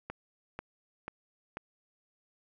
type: click train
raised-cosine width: 0.5 ms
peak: -23 dBFS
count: 4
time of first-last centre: 0.1-1.571 s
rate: 2.04 Hz
effects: none